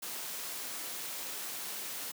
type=noise; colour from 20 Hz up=white; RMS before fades=-40 dBFS; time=0.02-2.12 s; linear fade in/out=10 ms; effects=high-pass 200 Hz 12 dB/octave